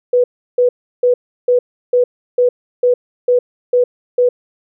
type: tone bursts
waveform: sine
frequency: 492.7 Hz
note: B4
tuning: 4 cents flat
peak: -8 dBFS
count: 10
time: 0.13-4.29 s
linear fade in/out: 5 ms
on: 110 ms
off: 340 ms
effects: none